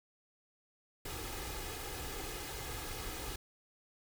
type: noise with comb filter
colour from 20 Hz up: pink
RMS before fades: -42 dBFS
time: 1.05-3.36 s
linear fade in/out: 5 ms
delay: 2.4 ms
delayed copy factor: +0.6
effects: none